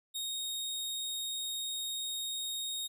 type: tone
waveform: sawtooth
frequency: 3729 Hz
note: A#7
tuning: in tune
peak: -32 dBFS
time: 0.14-2.88 s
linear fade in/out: 20 ms
effects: none